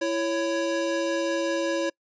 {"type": "tone pair together", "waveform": "square", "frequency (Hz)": [333.7, 554.4], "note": ["E4", "C#5"], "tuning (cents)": [21, 0], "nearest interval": "major sixth", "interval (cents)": 879, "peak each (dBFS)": [-28, -27], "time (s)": [0.01, 1.9], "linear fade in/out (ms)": 10, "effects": ["noise-tail reverb RT60 0.1 s tail -26 dB re dry", "resampled to 16000 Hz"]}